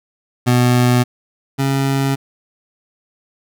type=tone pair in turn; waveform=25% pulse; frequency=123.47 / 136.56 Hz; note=B2 / C#3; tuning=0 / -26 cents; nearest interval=major second; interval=174 cents; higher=second; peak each=-7 / -11 dBFS; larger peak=first; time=0.46-1.04 / 1.58-2.16 s; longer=neither; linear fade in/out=20 ms; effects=none